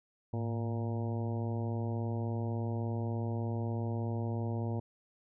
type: harmonic tone with a mistuned harmonic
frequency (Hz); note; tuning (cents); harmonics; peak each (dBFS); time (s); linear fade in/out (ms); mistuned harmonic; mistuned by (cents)
116.54; A#2; 0; 1 / 2 / 3 / 4 / 5 / 6 / 7 / 8; -33 / -39 / -43 / -45 / -47 / -49 / -50 / -51; 0.33-4.8; 5; 1; -110
effects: none